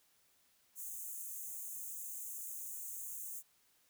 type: high-pass noise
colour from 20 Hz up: white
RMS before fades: -45 dBFS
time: 0.75-3.43 s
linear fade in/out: 50 ms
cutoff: 6300 Hz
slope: 96 dB/octave
effects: white hiss -72 dBFS RMS until 3.89 s